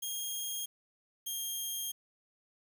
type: tone pair in turn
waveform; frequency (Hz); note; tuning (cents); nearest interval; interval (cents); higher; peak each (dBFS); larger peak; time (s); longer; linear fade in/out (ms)
10% pulse; 3245 / 3221; G#7 / G7; -41 / +46; unison; 13; first; -27; neither; 0.02-0.66 / 1.26-1.92; second; 10
effects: 10-bit